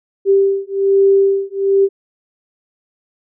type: beating tone pair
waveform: sine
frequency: 392 / 393.2 Hz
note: G4 / G4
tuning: 0 / +5 cents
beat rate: 1.2 Hz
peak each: -13 dBFS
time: 0.25-1.89 s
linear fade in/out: 50 ms
effects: none